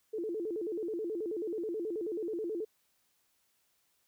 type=tone with vibrato; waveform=sine; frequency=386.4 Hz; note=G4; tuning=25 cents flat; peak=-33 dBFS; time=0.13-2.65 s; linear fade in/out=10 ms; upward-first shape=square; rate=9.3 Hz; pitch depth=210 cents each way; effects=white hiss -74 dBFS RMS until 4.07 s